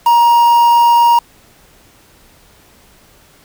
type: tone with quantisation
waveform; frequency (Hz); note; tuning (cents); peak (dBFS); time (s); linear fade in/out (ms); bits
triangle; 944; A#5; +22; -4; 0.06-1.19; 5; 4
effects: pink hiss -47 dBFS RMS until 3.44 s